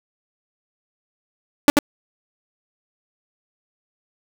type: tone with echo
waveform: sawtooth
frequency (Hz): 289.8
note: D4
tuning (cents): -23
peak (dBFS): -4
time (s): 1.68-1.7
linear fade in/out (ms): 0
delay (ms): 88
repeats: 1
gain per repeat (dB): -3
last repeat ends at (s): 1.788
effects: none